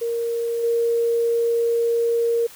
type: tone with level steps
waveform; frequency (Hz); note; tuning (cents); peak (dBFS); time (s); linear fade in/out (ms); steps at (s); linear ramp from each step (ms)
sine; 466.2; A#4; 0; -21 / -17; 0.01-2.47; 10; 0.63; 10
effects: white hiss -44 dBFS RMS until 2.55 s